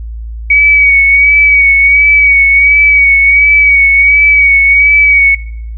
sine tone with vibrato, 2256 Hz, C#7, 30 cents sharp, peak -3 dBFS, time 0.5-5.35 s, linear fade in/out 5 ms, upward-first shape sine, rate 1.4 Hz, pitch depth 35 cents each way, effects noise-tail reverb RT60 0.7 s tail -21 dB re dry + added 56 Hz sine -19 dBFS peak until 5.77 s

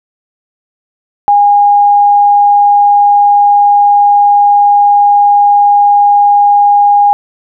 sine tone, 817 Hz, G#5, 29 cents flat, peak -3 dBFS, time 1.28-7.13 s, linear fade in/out 0 ms, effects none

